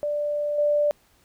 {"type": "tone with level steps", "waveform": "sine", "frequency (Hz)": 589, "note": "D5", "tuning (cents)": 5, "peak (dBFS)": [-23, -18], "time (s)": [0.03, 0.91], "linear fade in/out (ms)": 0, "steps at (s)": 0.58, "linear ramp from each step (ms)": 5, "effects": ["pink hiss -61 dBFS RMS until 1.24 s"]}